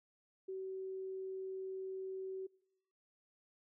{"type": "tone", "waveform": "sine", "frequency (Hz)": 380, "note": "F#4", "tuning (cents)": 46, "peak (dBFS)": -40, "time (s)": [0.48, 2.47], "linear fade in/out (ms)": 10, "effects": ["noise-tail reverb RT60 1.0 s tail -25 dB re dry"]}